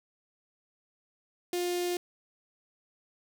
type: tone with notch filter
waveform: sawtooth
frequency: 353.9 Hz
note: F4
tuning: 23 cents sharp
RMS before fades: -31 dBFS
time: 1.53-1.97 s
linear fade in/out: 2 ms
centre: 1200 Hz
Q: 0.64
effects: none